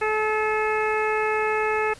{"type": "harmonic tone", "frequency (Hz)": 431.2, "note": "A4", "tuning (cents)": -35, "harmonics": [1, 2, 3, 4, 5, 6], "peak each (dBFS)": [-24, -27, -29, -30, -31, -32], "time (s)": [0.01, 1.94], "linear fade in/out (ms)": 10, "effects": ["pink hiss -47 dBFS RMS until 1.99 s", "resampled to 24000 Hz"]}